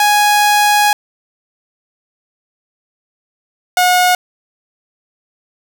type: tone pair in turn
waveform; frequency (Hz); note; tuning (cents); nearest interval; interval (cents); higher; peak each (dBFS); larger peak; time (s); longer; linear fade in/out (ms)
sawtooth; 830.6 / 724.2; G#5 / F#5; 0 / -37; major second; 237; first; -5; neither; 0-0.93 / 3.77-4.15; first; 2
effects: none